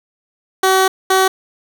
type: tone bursts at uneven times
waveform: 15% pulse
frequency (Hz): 379.3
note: F#4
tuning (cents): +43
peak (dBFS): -4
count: 2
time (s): 0.63-0.88 / 1.1-1.28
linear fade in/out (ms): 5
effects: none